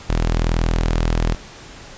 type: tone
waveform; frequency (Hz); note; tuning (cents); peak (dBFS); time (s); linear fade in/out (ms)
sawtooth; 40.96; E1; -10; -12; 0.09-1.35; 10
effects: pink hiss -39 dBFS RMS until 1.97 s + resampled to 16000 Hz